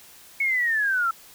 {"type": "linear sweep", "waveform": "sine", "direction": "down", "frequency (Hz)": [2217, 1316], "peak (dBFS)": -20, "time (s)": [0.4, 1.11], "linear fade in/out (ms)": 5, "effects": ["white hiss -49 dBFS RMS until 1.34 s"]}